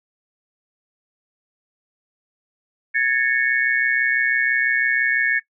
sine tone cluster, 1674 / 1800 / 2211 Hz, G#6 / A6 / C#7, +13 / +39 / -5 cents, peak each -21 dBFS, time 2.94-5.4 s, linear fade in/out 20 ms, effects noise-tail reverb RT60 0.1 s tail -21 dB re dry

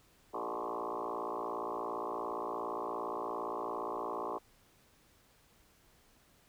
sine tone with frequency modulation, 733 Hz, F#5, 16 cents flat, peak -35 dBFS, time 0.33-4.39 s, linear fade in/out 20 ms, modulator 57.3 Hz, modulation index 7.1, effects pink hiss -66 dBFS RMS until 6.48 s

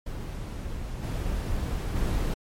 brown noise with level steps, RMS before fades -34 / -29 / -26 dBFS, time 0.06-2.34 s, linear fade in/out 5 ms, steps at 1.02 / 1.95 s, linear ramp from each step 20 ms, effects MP3 64 kbps

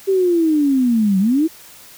sine linear two-way sweep, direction down then up, 393.6 to 185 to 334.6 Hz, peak -12 dBFS, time 0.07-1.48 s, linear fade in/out 20 ms, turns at 1.19 s, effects white hiss -42 dBFS RMS until 1.97 s

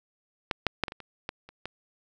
clicks, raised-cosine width 0.3 ms, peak -10 / -7 / -8 / -18 / -23 / -27 / -16 / -30 / -19 dBFS, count 9, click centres 0.512 / 0.667 / 0.837 / 0.882 / 0.921 / 1.003 / 1.291 / 1.49 / 1.656 s, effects none

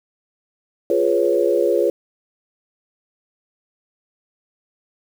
sine chord, C# dominant seventh, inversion first, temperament equal, 349.2 / 415.3 / 493.9 / 554.4 Hz, E#4 / G#4 / B4 / C#5, 0 / 0 / 0 / 0 cents, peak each -20 dBFS, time 0.9-1.9 s, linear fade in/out 2 ms, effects 7-bit

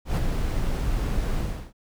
brown noise with ADSR envelope, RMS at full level -20 dBFS, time 0.05-1.73 s, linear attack 120 ms, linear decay 11 ms, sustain -5 dB, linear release 340 ms, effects none

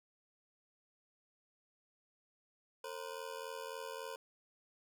25% pulse ring-modulated tone, 493.9 Hz, B4, in tune, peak -36 dBFS, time 2.84-4.16 s, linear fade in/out 2 ms, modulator 41.8 Hz, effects none

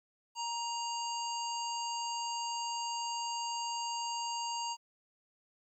harmonic tone, 938 Hz, A#5, 11 cents sharp, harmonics 1 / 3 / 5 / 7 / 8, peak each -36 / -43 / -43 / -45 / -48 dBFS, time 0.35-4.77 s, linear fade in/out 50 ms, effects 12-bit

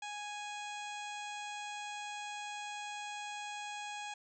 harmonic tone with a mistuned harmonic, 830 Hz, G#5, 1 cent flat, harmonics 1 / 2 / 3 / 4 / 5 / 6 / 7 / 8 / 9 / 10, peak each -43 / -50 / -47 / -50 / -57 / -62 / -64 / -54 / -57 / -62 dBFS, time 0.02-4.14 s, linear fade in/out 5 ms, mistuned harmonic 10, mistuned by -52 cents, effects none

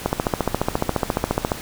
click train, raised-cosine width 1 ms, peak -4 dBFS, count 22, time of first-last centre 0.06-1.518 s, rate 14.4 Hz, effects pink hiss -34 dBFS RMS until 1.61 s

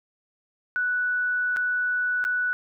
sine tone with dropouts, 1480 Hz, F#6, in tune, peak -22 dBFS, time 0.76-2.53 s, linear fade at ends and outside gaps 0 ms, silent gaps 1.563-1.569 / 2.241-2.25 s, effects none

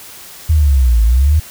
sine linear two-way sweep, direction down then up, 80.6 to 53.9 to 80.6 Hz, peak -7 dBFS, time 0.49-1.4 s, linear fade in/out 10 ms, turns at 1.03 s, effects white hiss -35 dBFS RMS until 1.5 s

